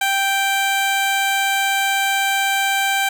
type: tone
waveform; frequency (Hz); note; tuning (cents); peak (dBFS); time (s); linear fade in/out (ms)
15% pulse; 784; G5; 0; -10; 0.01-3.09; 5
effects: none